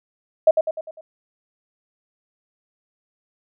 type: tone with echo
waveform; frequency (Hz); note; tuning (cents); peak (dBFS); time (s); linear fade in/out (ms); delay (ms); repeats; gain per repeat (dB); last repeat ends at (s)
sine; 633; D#5; +30; -8; 0.47-0.51; 5; 100; 5; -6; 1.01
effects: none